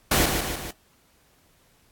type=noise with echo; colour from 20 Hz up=pink; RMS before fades=-20 dBFS; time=0.11-0.26 s; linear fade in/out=5 ms; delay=150 ms; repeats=3; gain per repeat=-5 dB; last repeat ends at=0.71 s; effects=pink hiss -61 dBFS RMS until 1.91 s + AAC 64 kbps